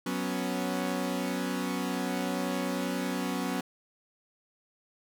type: chord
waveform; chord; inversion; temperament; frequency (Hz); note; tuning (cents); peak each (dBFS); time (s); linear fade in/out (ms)
sawtooth; F# suspended fourth; none; equal; 185 / 246.9 / 277.2; F#3 / B3 / C#4; 0 / 0 / 0; -30; 0.06-3.61; 5
effects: none